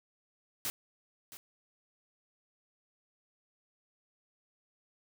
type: noise with echo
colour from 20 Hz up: white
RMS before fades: -35 dBFS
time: 0.65-0.7 s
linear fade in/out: 0 ms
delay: 670 ms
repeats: 1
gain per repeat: -14 dB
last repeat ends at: 1.37 s
effects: none